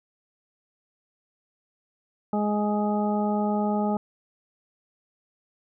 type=harmonic tone; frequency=208.6 Hz; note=G#3; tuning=8 cents sharp; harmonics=1 / 2 / 3 / 4 / 6; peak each=-24 / -31 / -31 / -29 / -38 dBFS; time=2.33-3.97 s; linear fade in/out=2 ms; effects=none